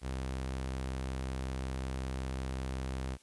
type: tone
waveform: sawtooth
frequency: 65.41 Hz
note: C2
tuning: in tune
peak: -31 dBFS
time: 0.01-3.18 s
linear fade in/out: 50 ms
effects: white hiss -64 dBFS RMS until 3.22 s + resampled to 24000 Hz